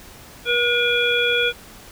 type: harmonic tone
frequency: 480.9 Hz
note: B4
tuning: 46 cents flat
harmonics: 1 / 3 / 5 / 7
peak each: -22 / -22 / -22 / -22 dBFS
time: 0.45-1.53 s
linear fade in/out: 50 ms
effects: pink hiss -43 dBFS RMS until 1.91 s